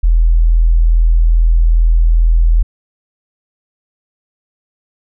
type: tone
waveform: sine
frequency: 41.2 Hz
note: E1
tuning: in tune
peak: -6 dBFS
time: 0.03-2.63 s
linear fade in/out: 10 ms
effects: none